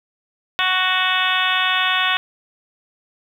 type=harmonic tone with a mistuned harmonic; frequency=370.8 Hz; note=F#4; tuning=4 cents sharp; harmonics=2 / 3 / 4 / 5 / 6 / 7 / 8 / 9 / 10; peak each=-27 / -23 / -23 / -24 / -28 / -24 / -25 / -26 / -26 dBFS; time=0.59-2.17 s; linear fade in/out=0 ms; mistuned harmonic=10; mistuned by=-54 cents; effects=8-bit